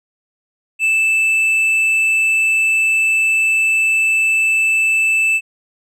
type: tone with tanh clipping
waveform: sine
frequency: 2637 Hz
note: E7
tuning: in tune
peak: -13 dBFS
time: 0.79-5.41 s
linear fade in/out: 50 ms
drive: 5 dB
effects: none